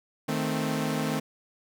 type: chord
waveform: sawtooth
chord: A diminished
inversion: second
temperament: equal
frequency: 155.56 / 220 / 261.6 Hz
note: Eb3 / A3 / C4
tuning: 0 / 0 / 0 cents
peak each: -27 dBFS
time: 0.28-1.2 s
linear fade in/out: 10 ms
effects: none